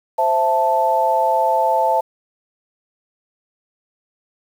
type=chord; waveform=sine; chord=A minor; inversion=first; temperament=equal with one note detuned; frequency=523.3 / 663.8 / 880 Hz; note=C5 / E5 / A5; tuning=0 / +12 / 0 cents; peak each=-21 / -19 / -16 dBFS; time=0.18-2.01 s; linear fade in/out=10 ms; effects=7-bit